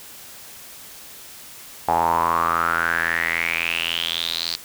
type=tone with band-pass filter sweep; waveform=sawtooth; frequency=83.7 Hz; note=E2; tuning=27 cents sharp; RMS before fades=-22 dBFS; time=1.88-4.56 s; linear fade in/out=0 ms; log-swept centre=810 to 4500 Hz; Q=7.7; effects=white hiss -41 dBFS RMS until 4.64 s